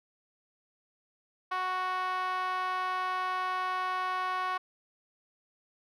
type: tone with band-pass filter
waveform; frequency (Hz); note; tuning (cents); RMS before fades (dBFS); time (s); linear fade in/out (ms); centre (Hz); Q
5% pulse; 370; F#4; 0; -32; 1.51-4.58; 10; 1000; 3.6
effects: none